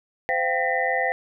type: tone cluster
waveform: sine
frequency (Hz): 515 / 691 / 777 / 1827 / 1991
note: C5 / F5 / G5 / A#6 / B6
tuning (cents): -28 / -19 / -16 / -35 / +14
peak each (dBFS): -27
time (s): 0.29-1.12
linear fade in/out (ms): 0
effects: none